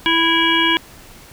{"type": "harmonic tone with a mistuned harmonic", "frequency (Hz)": 330, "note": "E4", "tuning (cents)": 2, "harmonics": [1, 3, 5, 7, 9, 10], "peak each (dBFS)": [-20, -20, -20, -20, -20, -20], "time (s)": [0.06, 0.77], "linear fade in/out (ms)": 0, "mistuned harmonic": 9, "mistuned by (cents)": -42, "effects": ["pink hiss -42 dBFS RMS until 1.32 s"]}